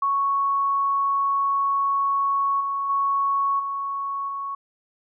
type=tone with level steps; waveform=sine; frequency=1108.7 Hz; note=C#6; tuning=in tune; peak=-19 / -23 / -19 / -25 / -27 dBFS; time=0.02-4.55 s; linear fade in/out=5 ms; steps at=2.6 / 2.89 / 3.59 / 4.28 s; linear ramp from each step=10 ms; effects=none